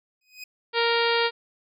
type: tone with exponential growth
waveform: 25% pulse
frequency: 2505 Hz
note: D#7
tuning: 11 cents sharp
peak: -30 dBFS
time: 0.21-0.44 s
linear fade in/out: 5 ms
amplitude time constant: 49 ms
type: harmonic tone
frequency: 466.2 Hz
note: A#4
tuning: in tune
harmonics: 1 / 2 / 3 / 4 / 5 / 6 / 7 / 8 / 9 / 10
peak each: -24 / -27 / -29 / -30 / -31 / -32 / -32 / -33 / -34 / -34 dBFS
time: 0.73-1.31 s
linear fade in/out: 50 ms
effects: none